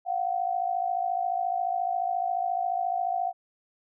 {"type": "tone pair together", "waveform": "sine", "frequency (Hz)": [703, 757.3], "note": ["F5", "F#5"], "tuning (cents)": [11, 40], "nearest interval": "minor second", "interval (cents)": 129, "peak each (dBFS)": [-28, -28], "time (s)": [0.05, 3.33], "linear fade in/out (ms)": 50, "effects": []}